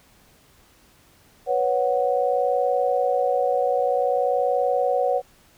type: chord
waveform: sine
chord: B suspended second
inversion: none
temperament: equal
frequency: 493.9 / 554.4 / 740 Hz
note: B4 / C#5 / F#5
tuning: 0 / 0 / 0 cents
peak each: -23 dBFS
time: 1.46-5.22 s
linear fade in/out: 50 ms
effects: pink hiss -56 dBFS RMS until 5.57 s